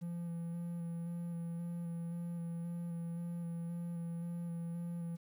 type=tone with vibrato; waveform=triangle; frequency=170.2 Hz; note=F3; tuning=44 cents flat; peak=-36 dBFS; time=0.01-5.17 s; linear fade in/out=20 ms; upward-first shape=square; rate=1.9 Hz; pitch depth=14 cents each way; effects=11-bit